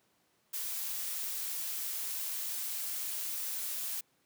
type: noise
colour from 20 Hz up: blue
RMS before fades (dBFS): -37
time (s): 0.53-4.01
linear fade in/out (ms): 10
effects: pink hiss -72 dBFS RMS until 4.25 s + high-pass 150 Hz 12 dB/octave